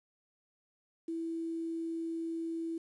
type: tone with quantisation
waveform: sine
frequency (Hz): 329.6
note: E4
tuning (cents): 0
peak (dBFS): -34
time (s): 1.08-2.78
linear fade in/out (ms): 5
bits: 10
effects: resampled to 24000 Hz